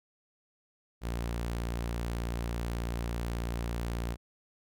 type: tone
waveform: sawtooth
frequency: 58.3 Hz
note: A#1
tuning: 1 cent sharp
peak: -28 dBFS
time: 1.01-4.17 s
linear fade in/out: 50 ms
effects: none